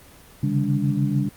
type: tone cluster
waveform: sine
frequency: 135.8 / 142.5 / 157.3 / 201.1 / 289.6 Hz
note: C#3 / C#3 / D#3 / G3 / D4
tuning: -35 / +48 / +19 / +44 / -24 cents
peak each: -24 / -24 / -33 / -24 / -27 dBFS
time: 0.43-1.29 s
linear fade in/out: 5 ms
effects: pink hiss -48 dBFS RMS until 1.36 s + Opus 24 kbps